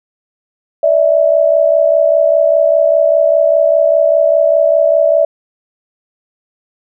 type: tone pair together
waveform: sine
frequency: 584 / 649 Hz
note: D5 / E5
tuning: -10 / -27 cents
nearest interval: major second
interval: 183 cents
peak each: -10 dBFS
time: 0.83-5.25 s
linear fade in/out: 5 ms
effects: none